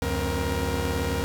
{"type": "tone cluster", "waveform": "sawtooth", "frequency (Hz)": [72.6, 90.6, 263.6, 472.4], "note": ["D2", "F#2", "C4", "A#4"], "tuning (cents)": [-19, -36, 13, 23], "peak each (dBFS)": [-25, -26, -29, -26], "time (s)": [0.02, 1.24], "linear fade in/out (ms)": 0, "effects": []}